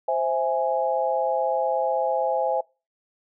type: chord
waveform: sine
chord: C augmented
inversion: none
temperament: equal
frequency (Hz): 523.3 / 659.3 / 830.6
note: C5 / E5 / G#5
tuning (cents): 0 / 0 / 0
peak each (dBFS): -25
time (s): 0.08-2.61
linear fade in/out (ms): 5
effects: noise-tail reverb RT60 0.3 s tail -25 dB re dry